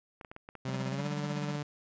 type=clicks; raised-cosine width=0.5 ms; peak=-30 dBFS; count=10; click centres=0.212 / 0.248 / 0.315 / 0.364 / 0.489 / 0.553 / 0.715 / 0.812 / 0.922 / 0.999 s
type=tone with pitch glide; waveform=sawtooth; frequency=130.81 to 146.83 Hz; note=C3 to D3; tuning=0 to 0 cents; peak=-30 dBFS; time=0.65-1.63 s; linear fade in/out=5 ms; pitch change=+200 cents; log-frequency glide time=0.89-1.06 s
type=tone with tremolo; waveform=square; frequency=191.8 Hz; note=G3; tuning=37 cents flat; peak=-34 dBFS; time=0.67-1.57 s; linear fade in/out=20 ms; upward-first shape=sine; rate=16 Hz; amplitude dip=85%
effects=resampled to 16000 Hz